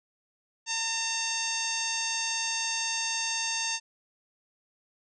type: harmonic tone with a mistuned harmonic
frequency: 906 Hz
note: A#5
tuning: 50 cents flat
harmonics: 1 / 2 / 3 / 4 / 5 / 6 / 7 / 8 / 9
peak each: -38 / -38 / -35 / -38 / -36 / -38 / -33 / -44 / -44 dBFS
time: 0.66-3.8 s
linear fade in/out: 50 ms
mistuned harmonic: 5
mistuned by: +33 cents
effects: none